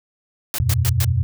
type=noise bursts; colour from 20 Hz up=white; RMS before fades=-24 dBFS; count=4; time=0.54-1.046 s; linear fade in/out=0 ms; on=44 ms; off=110 ms
type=chord; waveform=sine; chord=E suspended second; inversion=none; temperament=equal; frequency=82.41 / 92.5 / 123.47 Hz; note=E2 / F#2 / B2; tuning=0 / 0 / 0 cents; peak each=-22 / -20 / -19 dBFS; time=0.6-1.23 s; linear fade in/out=0 ms
effects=none